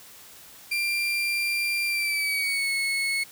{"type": "tone with pitch glide", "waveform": "35% pulse", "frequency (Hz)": [2377, 2192], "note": ["D7", "C#7"], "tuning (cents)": [20, -20], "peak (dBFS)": -22, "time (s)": [0.71, 3.24], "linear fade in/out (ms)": 10, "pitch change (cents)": -140, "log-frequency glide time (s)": [1.86, 2.72], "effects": ["white hiss -48 dBFS RMS until 3.31 s"]}